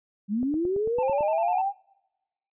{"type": "linear sweep", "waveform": "sine", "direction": "up", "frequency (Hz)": [192.3, 812], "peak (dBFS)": -23, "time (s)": [0.28, 1.73], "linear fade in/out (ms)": 50}
{"type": "click train", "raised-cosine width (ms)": 2, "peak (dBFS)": -25, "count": 8, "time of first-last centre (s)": [0.43, 1.208], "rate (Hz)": 9}
{"type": "tone with vibrato", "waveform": "triangle", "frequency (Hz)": 845, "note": "G#5", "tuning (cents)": 30, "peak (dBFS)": -25, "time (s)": [0.98, 1.62], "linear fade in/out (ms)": 10, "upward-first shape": "square", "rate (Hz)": 10, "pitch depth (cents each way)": 81}
{"effects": ["noise-tail reverb RT60 1.0 s tail -26 dB re dry", "resampled to 8000 Hz"]}